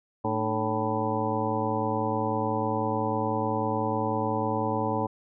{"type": "harmonic tone with a mistuned harmonic", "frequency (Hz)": 110, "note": "A2", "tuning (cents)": 0, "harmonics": [1, 2, 3, 4, 5, 7, 8, 9], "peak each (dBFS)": [-33, -33, -33, -33, -33, -33, -33, -33], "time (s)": [0.24, 5.07], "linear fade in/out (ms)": 10, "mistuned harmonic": 3, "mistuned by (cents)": -130, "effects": []}